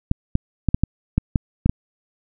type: clicks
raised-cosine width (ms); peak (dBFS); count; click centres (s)
5; -4; 9; 0.114 / 0.354 / 0.687 / 0.745 / 0.836 / 1.18 / 1.358 / 1.66 / 1.695
effects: none